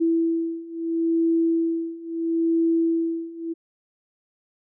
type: beating tone pair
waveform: sine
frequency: 330.2 / 330.95 Hz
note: E4 / E4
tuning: +3 / +7 cents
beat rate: 0.75 Hz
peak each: -24 / -22 dBFS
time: 0-3.54 s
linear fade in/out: 20 ms
effects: none